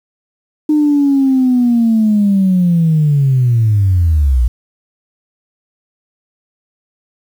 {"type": "linear sweep", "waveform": "sine", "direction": "down", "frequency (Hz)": [305.7, 56.2], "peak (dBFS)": -7, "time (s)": [0.69, 4.48], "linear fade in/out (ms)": 5, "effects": ["tanh soft clip ceiling -4 dBFS", "7-bit"]}